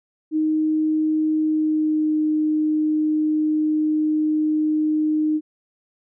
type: tone with pitch glide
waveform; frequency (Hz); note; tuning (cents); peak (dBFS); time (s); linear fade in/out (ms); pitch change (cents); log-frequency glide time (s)
sine; 311.1 to 307.7; D#4 to D#4; 0 to -19; -17; 0.31-5.41; 50; -19; 1.38-2.19
effects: none